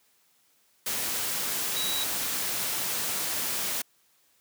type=tone in noise; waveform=sine; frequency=3881 Hz; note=B7; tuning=31 cents flat; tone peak=-30 dBFS; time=1.76-2.04 s; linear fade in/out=5 ms; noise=white; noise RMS=-30 dBFS; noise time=0.86-3.82 s; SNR=-3 dB; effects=white hiss -66 dBFS RMS until 4.4 s + high-pass 100 Hz 12 dB/octave